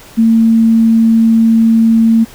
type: tone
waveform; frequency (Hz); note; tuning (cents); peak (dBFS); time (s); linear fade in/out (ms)
sine; 226.1; A3; +47; -5; 0.17-2.25; 20
effects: pink hiss -37 dBFS RMS until 2.34 s

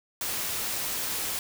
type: noise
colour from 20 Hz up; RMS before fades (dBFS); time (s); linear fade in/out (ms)
white; -31; 0.21-1.39; 2
effects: none

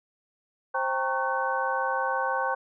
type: tone cluster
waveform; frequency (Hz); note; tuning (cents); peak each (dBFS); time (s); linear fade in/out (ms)
sine; 527 / 791 / 917 / 1104 / 1512; C5 / G5 / A#5 / C#6 / F#6; +12 / +15 / -29 / -7 / +37; -31; 0.74-2.55; 10
effects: none

